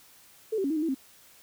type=tone with pitch steps; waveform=sine; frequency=439 / 386.3 / 277 / 319.3 / 303.2 / 327.7 / 266.2 Hz; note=A4 / G4 / C#4 / D#4 / D#4 / E4 / C4; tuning=-4 / -25 / -1 / +45 / -45 / -10 / +30 cents; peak=-25 dBFS; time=0.52-0.947 s; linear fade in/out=10 ms; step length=61 ms; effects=white hiss -56 dBFS RMS until 1.42 s